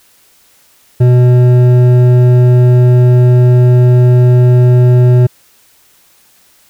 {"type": "tone with hard clipping", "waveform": "sine", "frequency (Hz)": 124.1, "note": "B2", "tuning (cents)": 9, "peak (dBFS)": -5, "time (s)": [1, 5.27], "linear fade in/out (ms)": 10, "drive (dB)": 9, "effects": ["white hiss -48 dBFS RMS until 6.69 s"]}